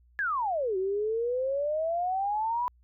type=exponential two-way sweep; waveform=sine; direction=down then up; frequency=1727 to 370 to 999 Hz; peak=-26 dBFS; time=0.19-2.68 s; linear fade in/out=0 ms; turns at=0.77 s; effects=added 60 Hz sine -58 dBFS peak until 2.83 s